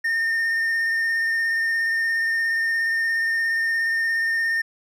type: tone with vibrato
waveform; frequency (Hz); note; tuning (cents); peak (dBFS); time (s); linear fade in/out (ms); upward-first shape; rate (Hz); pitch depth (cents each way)
triangle; 1822; A#6; -40; -18; 0.04-4.62; 10; triangle; 17; 19
effects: none